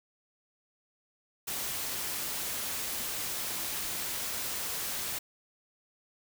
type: noise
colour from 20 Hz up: white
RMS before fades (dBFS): -35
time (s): 1.47-5.19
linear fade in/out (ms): 10
effects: none